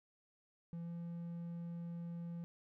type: tone with pitch glide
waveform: triangle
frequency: 169 to 170.37 Hz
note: E3 to F3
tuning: +43 to -43 cents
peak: -40 dBFS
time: 0.73-2.44 s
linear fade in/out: 0 ms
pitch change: +14 cents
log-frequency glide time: 0.83-0.89 s
effects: none